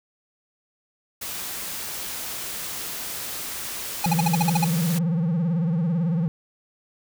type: noise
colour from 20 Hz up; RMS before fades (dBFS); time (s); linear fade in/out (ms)
white; -32; 1.21-4.99; 10
type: tone bursts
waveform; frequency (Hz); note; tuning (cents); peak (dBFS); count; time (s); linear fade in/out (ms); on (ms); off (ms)
square; 830.6; G#5; 0; -19; 9; 4.04-4.645; 5; 21; 52
type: tone with vibrato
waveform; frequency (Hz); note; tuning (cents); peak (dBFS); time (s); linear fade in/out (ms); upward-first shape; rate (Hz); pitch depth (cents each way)
triangle; 167.3; E3; +26; -18; 4.06-6.28; 0; sine; 18; 140
effects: none